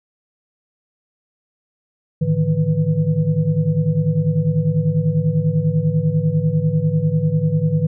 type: tone cluster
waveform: sine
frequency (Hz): 107.4 / 151.6 / 161.7 / 493.5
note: A2 / D#3 / E3 / B4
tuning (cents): -41 / -45 / -33 / -1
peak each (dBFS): -24 / -18 / -18 / -27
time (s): 2.21-7.87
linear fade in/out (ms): 10
effects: none